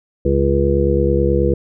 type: harmonic tone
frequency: 69.3 Hz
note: C#2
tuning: in tune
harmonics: 1 / 2 / 3 / 5 / 6 / 7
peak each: -18 / -21 / -22 / -19 / -22 / -18 dBFS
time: 0.25-1.54 s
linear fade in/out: 5 ms
effects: none